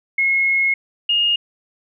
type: tone pair in turn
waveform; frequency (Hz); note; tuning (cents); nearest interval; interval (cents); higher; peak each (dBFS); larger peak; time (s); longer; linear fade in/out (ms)
sine; 2167 / 2846; C#7 / F7; -40 / +32; perfect fourth; 472; second; -14; neither; 0.18-0.74 / 1.09-1.36; first; 5
effects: none